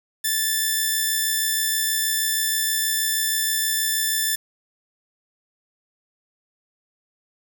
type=tone with amplitude modulation; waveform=5% pulse; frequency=1760 Hz; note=A6; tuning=in tune; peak=-8 dBFS; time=0.24-4.36 s; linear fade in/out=10 ms; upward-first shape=sine; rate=66.3 Hz; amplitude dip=30%; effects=7-bit